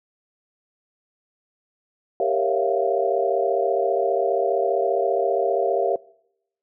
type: tone cluster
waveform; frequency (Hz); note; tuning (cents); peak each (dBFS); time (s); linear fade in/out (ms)
sine; 394.8 / 464.2 / 550 / 664 / 699; G4 / A#4 / C#5 / E5 / F5; +12 / -7 / -14 / +12 / +1; -25; 2.2-5.96; 2
effects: noise-tail reverb RT60 0.8 s tail -24 dB re dry